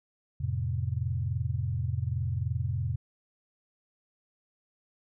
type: chord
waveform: sine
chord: F major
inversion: none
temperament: equal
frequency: 87.31 / 110 / 130.81 Hz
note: F2 / A2 / C3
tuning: 0 / 0 / 0 cents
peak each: -32 dBFS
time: 0.4-2.96 s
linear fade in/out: 10 ms
effects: none